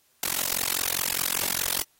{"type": "noise with amplitude modulation", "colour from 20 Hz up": "white", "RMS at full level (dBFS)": -23, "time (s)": [0.23, 1.82], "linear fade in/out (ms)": 2, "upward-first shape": "sine", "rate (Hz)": 44.9, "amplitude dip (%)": 100, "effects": ["white hiss -65 dBFS RMS until 1.99 s", "AAC 48 kbps"]}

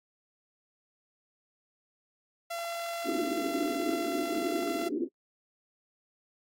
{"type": "tone", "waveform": "sawtooth", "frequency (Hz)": 680, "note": "F5", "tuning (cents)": -46, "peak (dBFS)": -30, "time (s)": [2.5, 4.89], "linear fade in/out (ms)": 10}
{"type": "band-pass noise", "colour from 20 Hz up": "white", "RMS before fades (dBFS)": -32, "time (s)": [3.04, 5.09], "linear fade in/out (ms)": 50, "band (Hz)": [270, 370], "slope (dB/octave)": 48}
{"effects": ["noise-tail reverb RT60 0.1 s tail -22 dB re dry", "AAC 64 kbps"]}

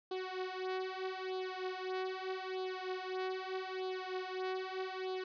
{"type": "tone with flanger", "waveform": "sawtooth", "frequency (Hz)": 373.7, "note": "F#4", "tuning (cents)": 17, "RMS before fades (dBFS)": -40, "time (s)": [0.11, 5.24], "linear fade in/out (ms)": 5, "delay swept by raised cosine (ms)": [0.24, 5.34], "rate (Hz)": 0.8, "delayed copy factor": 0.9, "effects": ["resampled to 11025 Hz", "12-bit"]}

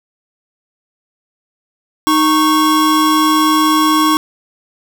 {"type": "tone pair together", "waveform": "square", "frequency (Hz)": [309.8, 1104], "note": ["D#4", "C#6"], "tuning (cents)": [-7, -7], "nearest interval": "octave + minor seventh", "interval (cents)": 2200, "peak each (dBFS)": -13, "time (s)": [2.07, 4.17], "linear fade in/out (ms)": 0, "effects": []}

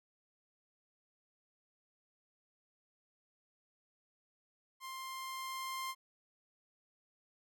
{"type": "tone with level ramp", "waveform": "sawtooth", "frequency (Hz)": 1053, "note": "C6", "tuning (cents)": 11, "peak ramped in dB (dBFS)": [-40, -34], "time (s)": [4.8, 5.95], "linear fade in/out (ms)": 50, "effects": []}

